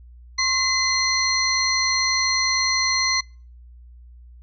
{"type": "tone cluster", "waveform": "sine", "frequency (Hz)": [1068, 2049, 4201, 5950], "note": ["C6", "C7", "C8", "F#8"], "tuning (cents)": [35, -37, 6, 9], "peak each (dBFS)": [-27, -23, -22, -25], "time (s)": [0.38, 3.21], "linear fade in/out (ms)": 10, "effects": ["noise-tail reverb RT60 0.4 s tail -26 dB re dry", "added 60 Hz sine -42 dBFS peak until 4.42 s"]}